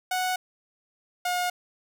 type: tone pair in turn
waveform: sawtooth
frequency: 738 / 717.4 Hz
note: F#5 / F5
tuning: -5 / +46 cents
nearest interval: unison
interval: 49 cents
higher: first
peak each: -21 dBFS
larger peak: neither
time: 0.11-0.36 / 1.25-1.5 s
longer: neither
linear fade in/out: 5 ms
effects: none